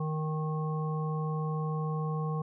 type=harmonic tone; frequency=155.56 Hz; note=D#3; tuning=in tune; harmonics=1 / 3 / 5 / 7; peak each=-30 / -39 / -43 / -40 dBFS; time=0-2.42 s; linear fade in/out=5 ms; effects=none